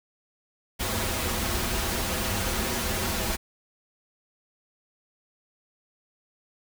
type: noise with comb filter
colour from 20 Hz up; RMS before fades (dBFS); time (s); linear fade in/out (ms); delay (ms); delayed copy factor
pink; -28; 0.79-3.37; 20; 6.8; -0.65
effects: none